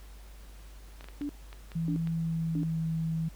clicks, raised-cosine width 0.3 ms, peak -30 dBFS, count 7, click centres 1.009 / 1.043 / 1.086 / 1.216 / 1.529 / 1.718 / 2.073 s
sine tone bursts, 289.2 Hz, D4, 27 cents flat, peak -31 dBFS, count 3, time 1.21-2.633 s, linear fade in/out 0 ms, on 81 ms, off 590 ms
sine tone with pitch glide, 164.81 to 161.98 Hz, E3 to E3, 0 to -30 cents, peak -28 dBFS, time 1.75-3.29 s, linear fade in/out 10 ms, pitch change -30 cents, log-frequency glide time 2.08-2.78 s
effects added 50 Hz sine -46 dBFS peak until 3.35 s + pink hiss -57 dBFS RMS until 3.35 s

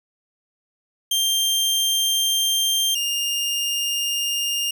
sawtooth tone pair in turn, 3173 / 2820 Hz, G7 / F7, +20 / +16 cents, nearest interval major second, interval 204 cents, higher first, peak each -15 / -18 dBFS, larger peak first, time 1.11-2.95 / 2.95-4.71 s, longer first, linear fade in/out 5 ms, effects none

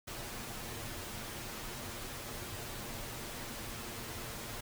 pink noise with comb filter, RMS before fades -43 dBFS, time 0.07-4.61 s, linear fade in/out 10 ms, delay 8.6 ms, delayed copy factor +0.55, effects none

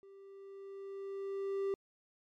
triangle tone with level ramp, 392.7 Hz, G4, 3 cents sharp, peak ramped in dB -52 to -29 dBFS, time 0.03-1.74 s, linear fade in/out 0 ms, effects MP3 96 kbps

